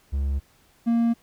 triangle tone pair in turn, 69.3 / 232.6 Hz, C#2 / A#3, 0 / -4 cents, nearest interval octave + major sixth, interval 2096 cents, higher second, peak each -20 / -16 dBFS, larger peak second, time 0.12-0.4 / 0.86-1.14 s, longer neither, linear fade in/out 20 ms, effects pink hiss -60 dBFS RMS until 1.22 s

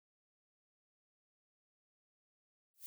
violet noise with exponential growth, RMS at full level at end -44 dBFS, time 2.74-2.86 s, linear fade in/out 0 ms, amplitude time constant 26 ms, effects none

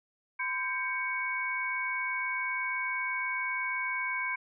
sine tone cluster, 1020 / 1579 / 2233 Hz, C6 / G6 / C#7, -44 / +12 / +12 cents, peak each -36 / -36 / -32 dBFS, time 0.39-4.36 s, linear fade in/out 10 ms, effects none

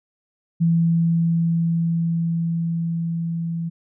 sine tone with level ramp, 166.9 Hz, E3, 22 cents sharp, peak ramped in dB -14 to -23 dBFS, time 0.6-3.7 s, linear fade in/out 20 ms, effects none

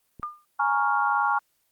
click, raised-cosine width 3 ms, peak -29 dBFS, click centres 0.197 s
sine tone with exponential decay, 1205 Hz, D6, 44 cents sharp, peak -25 dBFS, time 0.23-0.45 s, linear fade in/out 0 ms, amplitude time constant 47 ms
sine chord, Bb minor seventh, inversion third, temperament equal, 830.6 / 932.3 / 1108.7 / 1396.9 Hz, Ab5 / Bb5 / Db6 / F6, 0 / 0 / 0 / 0 cents, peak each -25 / -28 / -26 / -26 dBFS, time 0.59-1.39 s, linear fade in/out 10 ms
effects white hiss -70 dBFS RMS until 1.71 s + Opus 24 kbps

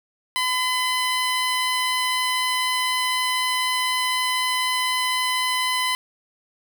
15% pulse tone, 1013 Hz, B5, 44 cents sharp, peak -14 dBFS, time 0.36-5.95 s, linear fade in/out 0 ms, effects none

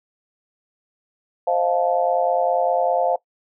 sine chord, F dominant seventh, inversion second, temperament just, 523.8 / 628.6 / 698.5 / 873.1 Hz, C5 / Eb5 / F5 / A5, +2 / +18 / 0 / -14 cents, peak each -22 / -25 / -20 / -26 dBFS, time 1.47-3.16 s, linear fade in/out 5 ms, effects noise-tail reverb RT60 0.1 s tail -19 dB re dry

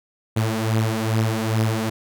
sawtooth beating tone pair, 110 / 112.4 Hz, A2 / A2, 0 / +37 cents, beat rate 2.4 Hz, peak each -17 / -20 dBFS, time 0.36-1.9 s, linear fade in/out 10 ms, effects none

